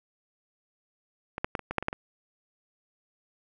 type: clicks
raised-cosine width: 0.5 ms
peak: -18 / -11 / -13 / -23 / -17 / -9 / -19 / -11 / -19 dBFS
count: 9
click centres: 1.381 / 1.445 / 1.552 / 1.593 / 1.71 / 1.783 / 1.826 / 1.884 / 1.929 s
effects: none